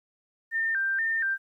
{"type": "tone with vibrato", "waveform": "sine", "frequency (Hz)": 1688, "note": "G#6", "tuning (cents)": 28, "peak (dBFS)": -24, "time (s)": [0.51, 1.38], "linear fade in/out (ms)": 50, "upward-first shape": "square", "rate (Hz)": 2.1, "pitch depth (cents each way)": 120, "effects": ["11-bit"]}